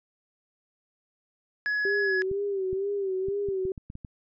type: tone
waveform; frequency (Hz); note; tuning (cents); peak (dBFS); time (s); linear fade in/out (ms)
triangle; 1687; G#6; +27; -23; 1.66-2.22; 0
type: tone with vibrato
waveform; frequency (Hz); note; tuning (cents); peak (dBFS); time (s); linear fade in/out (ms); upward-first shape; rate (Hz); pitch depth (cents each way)
sine; 390; G4; -9; -26; 1.85-3.72; 2; sine; 2.1; 72
type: clicks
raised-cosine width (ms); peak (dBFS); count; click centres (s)
5; -27; 9; 2.314 / 2.73 / 3.285 / 3.487 / 3.653 / 3.778 / 3.901 / 3.954 / 4.048
effects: resampled to 16000 Hz